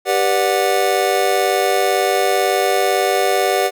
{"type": "chord", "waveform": "square", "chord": "G major seventh", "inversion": "none", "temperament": "just", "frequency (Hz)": [392, 490, 588, 735], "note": ["G4", "B4", "D5", "F#5"], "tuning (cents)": [0, -14, 2, -12], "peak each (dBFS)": [-20, -22, -22, -19], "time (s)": [0.05, 3.71], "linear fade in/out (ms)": 50, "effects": []}